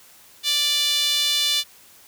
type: tone with high-pass filter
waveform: sawtooth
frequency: 587.3 Hz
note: D5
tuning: in tune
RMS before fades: -21 dBFS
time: 0.43-1.64 s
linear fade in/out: 50 ms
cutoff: 3500 Hz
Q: 3.9
effects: white hiss -50 dBFS RMS until 2.07 s